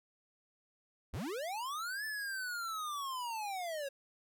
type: linear two-way sweep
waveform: square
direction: up then down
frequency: 49 to 1759 to 537 Hz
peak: -38 dBFS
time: 1.13-3.89 s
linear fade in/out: 10 ms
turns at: 2.05 s
effects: none